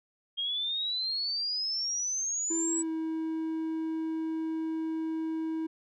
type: exponential sweep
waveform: sine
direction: up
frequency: 3223 to 7902 Hz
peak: -29 dBFS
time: 0.37-2.83 s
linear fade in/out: 20 ms
type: tone with pitch glide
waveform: triangle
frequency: 329.6 to 320.8 Hz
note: E4 to E4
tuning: 0 to -47 cents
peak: -28 dBFS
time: 2.5-5.67 s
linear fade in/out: 10 ms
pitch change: -47 cents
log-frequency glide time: 2.75-2.9 s
effects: none